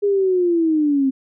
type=linear sweep; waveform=sine; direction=down; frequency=411.4 to 261.9 Hz; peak=-14 dBFS; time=0.02-1.11 s; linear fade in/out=20 ms; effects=none